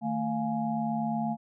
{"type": "tone cluster", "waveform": "sine", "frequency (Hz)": [154.6, 222.9, 701, 835], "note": ["D#3", "A3", "F5", "G#5"], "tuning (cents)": [-11, 23, 6, 9], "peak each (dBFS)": [-38, -29, -34, -35], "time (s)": [0.01, 1.37], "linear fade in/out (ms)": 50, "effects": []}